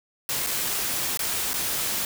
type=noise with dropouts; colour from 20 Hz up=white; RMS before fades=-27 dBFS; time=0.29-2.05 s; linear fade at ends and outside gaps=1 ms; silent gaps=0.465-0.47 / 1.173-1.192 / 1.533-1.54 s; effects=none